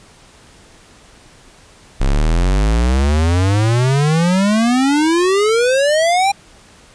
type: exponential sweep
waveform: square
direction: up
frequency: 32.25 to 811 Hz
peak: -12 dBFS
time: 2-6.32 s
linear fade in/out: 10 ms
effects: pink hiss -45 dBFS RMS until 6.94 s + resampled to 22050 Hz